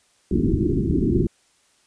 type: low-pass noise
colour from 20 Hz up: white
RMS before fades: -20 dBFS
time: 0.31-1.27 s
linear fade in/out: 2 ms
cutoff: 390 Hz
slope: 96 dB/octave
effects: white hiss -61 dBFS RMS until 1.86 s + resampled to 22050 Hz